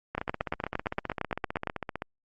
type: two click trains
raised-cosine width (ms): 0.5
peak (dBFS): -13 / -17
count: 14 / 30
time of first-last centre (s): 0.18-1.673 / 0.15-2.021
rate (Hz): 8.71 / 15.5
effects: Opus 48 kbps